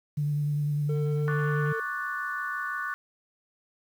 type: tone with vibrato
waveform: sine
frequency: 146.83 Hz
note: D3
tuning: in tune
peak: -24 dBFS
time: 0.17-1.73 s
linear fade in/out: 10 ms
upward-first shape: triangle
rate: 10 Hz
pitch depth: 26 cents each way
type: tone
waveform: triangle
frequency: 449.5 Hz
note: A4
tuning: 37 cents sharp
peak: -29 dBFS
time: 0.89-1.8 s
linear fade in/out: 5 ms
type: chord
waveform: sine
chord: D major seventh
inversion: third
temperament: equal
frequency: 1108.7 / 1174.7 / 1480 / 1760 Hz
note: C#6 / D6 / F#6 / A6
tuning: 0 / 0 / 0 / 0 cents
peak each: -37 / -36 / -32 / -37 dBFS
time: 1.28-2.94 s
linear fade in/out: 0 ms
effects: tanh soft clip ceiling -17 dBFS + 9-bit